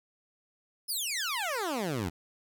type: exponential sweep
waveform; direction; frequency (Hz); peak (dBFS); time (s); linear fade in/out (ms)
15% pulse; down; 5274 to 78.7; -24; 0.88-2.1; 20
effects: none